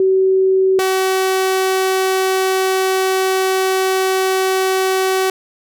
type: tone pair in turn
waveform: sine / sawtooth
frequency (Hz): 380 / 378.6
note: F#4 / F#4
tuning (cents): +46 / +40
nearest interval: unison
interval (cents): 6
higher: first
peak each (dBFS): -10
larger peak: neither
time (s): 0-0.79 / 0.79-5.3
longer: second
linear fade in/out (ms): 2
effects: none